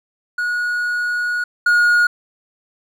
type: tone pair in turn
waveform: triangle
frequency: 1453 / 1438.8 Hz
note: F#6 / F#6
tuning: -32 / -49 cents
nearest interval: unison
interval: 17 cents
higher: first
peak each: -16 / -9 dBFS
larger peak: second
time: 0.38-1.44 / 1.66-2.07 s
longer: first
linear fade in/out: 5 ms
effects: none